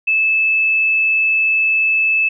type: tone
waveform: sine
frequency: 2617 Hz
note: E7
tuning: 13 cents flat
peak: -12 dBFS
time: 0.07-2.29 s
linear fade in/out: 10 ms
effects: none